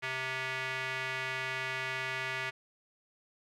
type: tone with band-pass filter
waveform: square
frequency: 130.81 Hz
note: C3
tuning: in tune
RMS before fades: -36 dBFS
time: 0.02-2.51 s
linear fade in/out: 20 ms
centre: 2100 Hz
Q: 2.2
effects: none